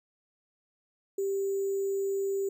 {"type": "tone with sample-and-hold", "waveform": "sine", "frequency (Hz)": 392, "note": "G4", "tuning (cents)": 0, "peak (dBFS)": -27, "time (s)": [1.18, 2.49], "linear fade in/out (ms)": 5, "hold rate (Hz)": 7350, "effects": []}